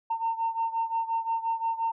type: beating tone pair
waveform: sine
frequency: 908 / 913.7 Hz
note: A#5 / A#5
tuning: -46 / -35 cents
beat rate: 5.7 Hz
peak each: -27 / -30 dBFS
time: 0.1-1.92 s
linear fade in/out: 10 ms
effects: tanh soft clip ceiling -20 dBFS